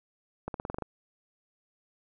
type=accelerating click train; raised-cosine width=1 ms; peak=-20 dBFS; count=8; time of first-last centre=0.48-0.823 s; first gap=62 ms; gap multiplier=0.92; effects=none